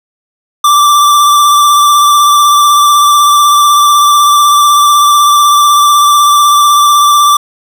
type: tone with vibrato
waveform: square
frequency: 1172 Hz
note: D6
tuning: 4 cents flat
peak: -4 dBFS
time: 0.64-7.37 s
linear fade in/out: 5 ms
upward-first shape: sine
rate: 16 Hz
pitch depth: 22 cents each way
effects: none